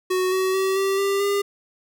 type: tone with pitch steps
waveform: square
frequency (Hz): 370 / 376.3 / 382.6 / 389.1 / 395.6 / 402.3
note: F#4 / F#4 / G4 / G4 / G4 / G4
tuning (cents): 0 / +29 / -42 / -13 / +16 / +45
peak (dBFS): -20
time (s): 0.1-1.42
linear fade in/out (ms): 10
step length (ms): 220
effects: none